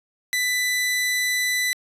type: tone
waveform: sawtooth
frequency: 1992 Hz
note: B6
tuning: 14 cents sharp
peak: -17 dBFS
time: 0.33-1.73 s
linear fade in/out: 0 ms
effects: resampled to 32000 Hz